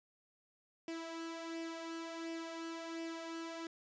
sawtooth tone with flanger, 329.6 Hz, E4, in tune, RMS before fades -44 dBFS, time 0.88-3.67 s, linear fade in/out 2 ms, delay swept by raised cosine 0.37 to 2.37 ms, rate 1.4 Hz, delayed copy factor +0.55, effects resampled to 16000 Hz

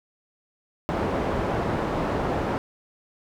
white low-pass noise, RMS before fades -26 dBFS, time 0.89-2.58 s, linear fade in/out 0 ms, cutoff 700 Hz, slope 12 dB/octave, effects none

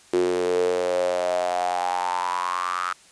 sawtooth tone with high-pass filter sweep, 89.7 Hz, F2, 47 cents sharp, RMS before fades -24 dBFS, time 0.13-2.93 s, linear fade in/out 5 ms, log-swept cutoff 360 to 1300 Hz, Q 8.9, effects white hiss -52 dBFS RMS until 3.11 s + resampled to 22050 Hz

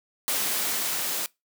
white noise with level ramp, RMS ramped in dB -26 to -29 dBFS, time 0.28-1.26 s, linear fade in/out 0 ms, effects noise-tail reverb RT60 0.2 s tail -23 dB re dry + high-pass 200 Hz 12 dB/octave

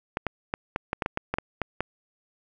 clicks, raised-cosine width 0.5 ms, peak -11 dBFS, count 12, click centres 0.171 / 0.267 / 0.539 / 0.761 / 0.931 / 1.022 / 1.061 / 1.174 / 1.34 / 1.385 / 1.617 / 1.806 s, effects none

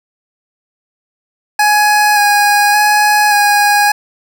25% pulse tone with vibrato, 830.6 Hz, G#5, in tune, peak -4 dBFS, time 1.59-3.92 s, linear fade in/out 5 ms, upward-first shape square, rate 0.87 Hz, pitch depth 15 cents each way, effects 7-bit

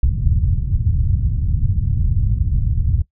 white low-pass noise, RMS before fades -17 dBFS, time 0.03-3.02 s, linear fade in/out 2 ms, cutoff 110 Hz, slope 24 dB/octave, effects noise-tail reverb RT60 0.1 s tail -18 dB re dry

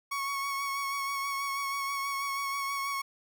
30% pulse tone with vibrato, 1108.7 Hz, C#6, in tune, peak -28 dBFS, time 0.11-3.02 s, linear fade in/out 10 ms, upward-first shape sine, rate 6.2 Hz, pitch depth 23 cents each way, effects none

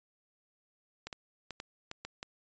clicks, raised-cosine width 0.2 ms, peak -23 dBFS, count 7, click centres 1.07 / 1.128 / 1.507 / 1.601 / 1.914 / 2.05 / 2.229 s, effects resampled to 16000 Hz

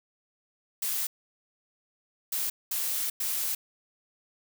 blue noise bursts at uneven times, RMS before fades -30 dBFS, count 4, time 0.82-1.07 / 2.32-2.5 / 2.71-3.1 / 3.2-3.55 s, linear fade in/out 5 ms, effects none

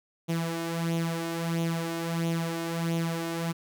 sawtooth tone with flanger, 166.4 Hz, E3, 17 cents sharp, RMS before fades -30 dBFS, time 0.28-3.53 s, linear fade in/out 20 ms, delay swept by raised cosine 0.3 to 2.8 ms, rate 1.5 Hz, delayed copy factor +0.6, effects none

